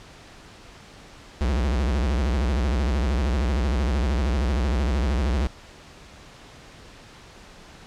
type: tone with vibrato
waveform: square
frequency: 65.41 Hz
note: C2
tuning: in tune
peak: -21 dBFS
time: 1.41-5.47 s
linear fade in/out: 0 ms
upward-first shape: sine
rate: 13 Hz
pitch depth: 240 cents each way
effects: pink hiss -46 dBFS RMS until 7.86 s + low-pass 6000 Hz 12 dB/octave